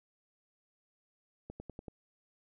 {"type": "accelerating click train", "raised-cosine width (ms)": 2, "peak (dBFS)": -30, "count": 5, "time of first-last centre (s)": [1.5, 1.882], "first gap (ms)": 100, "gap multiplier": 0.97, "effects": []}